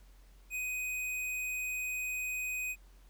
sine tone with hard clipping, 2500 Hz, D#7, 8 cents sharp, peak -35 dBFS, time 0.5-2.76 s, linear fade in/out 50 ms, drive 18 dB, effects added 45 Hz sine -55 dBFS peak until 3.09 s + pink hiss -67 dBFS RMS until 3.09 s

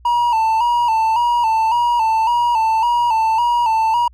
triangle tone with vibrato, 922 Hz, A#5, 19 cents flat, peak -11 dBFS, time 0.05-4.08 s, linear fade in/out 5 ms, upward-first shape square, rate 1.8 Hz, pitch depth 64 cents each way, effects added 60 Hz sine -43 dBFS peak until 4.13 s

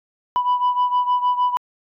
sine beating tone pair, 987.8 / 994.3 Hz, B5 / B5, 0 / +11 cents, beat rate 6.5 Hz, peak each -16 / -20 dBFS, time 0.36-1.57 s, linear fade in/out 0 ms, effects tanh soft clip ceiling -13 dBFS

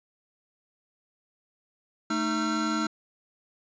square tone cluster, 220.1 / 310 / 1359 Hz, A3 / D#4 / F6, +1 / -6 / -48 cents, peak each -31 / -30 / -31 dBFS, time 2.1-2.87 s, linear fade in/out 5 ms, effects resampled to 16000 Hz

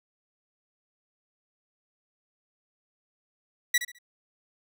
sawtooth tone with echo, 1947 Hz, B6, 25 cents flat, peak -16 dBFS, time 3.74-3.78 s, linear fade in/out 5 ms, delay 69 ms, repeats 3, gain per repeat -11 dB, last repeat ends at 3.987 s, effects none

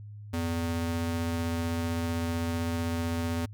square ring-modulated tone, 168 Hz, E3, 33 cents sharp, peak -26 dBFS, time 0.33-3.46 s, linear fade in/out 10 ms, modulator 79.7 Hz, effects added 104 Hz sine -41 dBFS peak until 3.53 s

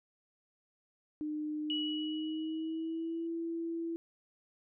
sine tone with pitch glide, 303.4 to 332.8 Hz, D#4 to E4, -44 to +17 cents, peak -34 dBFS, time 1.21-3.96 s, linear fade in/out 0 ms, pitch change +161 cents, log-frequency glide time 1.82-3.24 s
sine tone with exponential decay, 2927 Hz, F#7, 19 cents flat, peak -32 dBFS, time 1.7-3.27 s, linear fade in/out 1 ms, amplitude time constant 340 ms
effects none

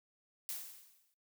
blue noise with exponential decay, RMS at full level -39 dBFS, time 0.49-1.14 s, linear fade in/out 0 ms, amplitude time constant 140 ms, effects noise-tail reverb RT60 0.2 s tail -21 dB re dry

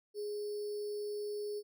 sine tone with sample-and-hold, 415.3 Hz, G#4, in tune, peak -36 dBFS, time 0.14-1.63 s, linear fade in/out 50 ms, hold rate 4900 Hz, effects none

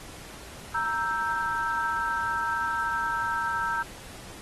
sine chord, E diminished, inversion second, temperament equal, 932.3 / 1318.5 / 1568 Hz, Bb5 / E6 / G6, 0 / 0 / 0 cents, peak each -30 dBFS, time 0.74-3.83 s, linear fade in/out 10 ms, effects pink hiss -45 dBFS RMS until 4.41 s + AAC 32 kbps

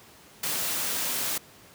white noise, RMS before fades -29 dBFS, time 0.43-1.38 s, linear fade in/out 5 ms, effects pink hiss -52 dBFS RMS until 1.74 s + high-pass 100 Hz 12 dB/octave

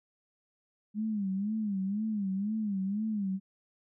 sine tone with vibrato, 204.4 Hz, G#3, 27 cents flat, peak -29 dBFS, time 0.94-3.4 s, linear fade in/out 50 ms, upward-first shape sine, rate 2 Hz, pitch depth 130 cents each way, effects none

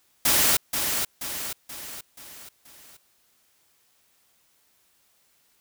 white noise with echo, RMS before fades -20 dBFS, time 0.25-0.57 s, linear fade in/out 5 ms, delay 480 ms, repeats 5, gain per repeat -6 dB, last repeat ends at 2.97 s, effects white hiss -65 dBFS RMS until 5.6 s

